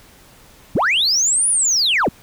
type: linear two-way sweep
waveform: sine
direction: up then down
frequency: 74.8 to 9956 to 91.7 Hz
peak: -12 dBFS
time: 0.75-2.09 s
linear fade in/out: 5 ms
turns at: 1.49 s
effects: tanh soft clip ceiling -11 dBFS + pink hiss -47 dBFS RMS until 2.22 s